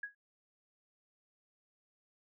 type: tone with exponential decay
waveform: sine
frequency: 1661.2 Hz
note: G#6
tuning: in tune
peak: -34 dBFS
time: 0.03-0.15 s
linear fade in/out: 5 ms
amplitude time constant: 25 ms
effects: none